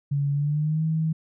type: tone with pitch glide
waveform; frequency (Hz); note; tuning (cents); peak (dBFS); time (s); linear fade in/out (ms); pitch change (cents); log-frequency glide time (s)
sine; 141.9 to 159.28; C#3 to D#3; +41 to +41; -21; 0.11-1.13; 10; +200; 0.32-0.84
effects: none